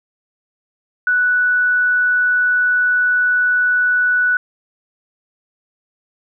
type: tone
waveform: sine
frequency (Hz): 1480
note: F#6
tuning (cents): 0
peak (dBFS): -12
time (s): 1.07-4.37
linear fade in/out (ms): 2
effects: none